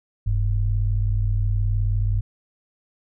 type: tone pair together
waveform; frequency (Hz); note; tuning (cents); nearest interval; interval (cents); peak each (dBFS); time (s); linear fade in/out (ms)
sine; 42.93 / 102; F1 / G#2; -29 / -31; octave + minor third; 1498; -21; 0.26-2.21; 10
effects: none